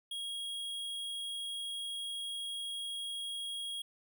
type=tone; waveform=square; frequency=3288 Hz; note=G#7; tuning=18 cents flat; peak=-38 dBFS; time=0.11-3.82 s; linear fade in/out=5 ms; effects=none